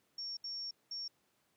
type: tone bursts at uneven times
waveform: sine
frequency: 5500 Hz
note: F8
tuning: 27 cents flat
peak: -39 dBFS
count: 3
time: 0.18-0.37 / 0.44-0.71 / 0.91-1.08 s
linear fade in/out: 5 ms
effects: pink hiss -75 dBFS RMS until 1.56 s + high-pass 150 Hz 12 dB/octave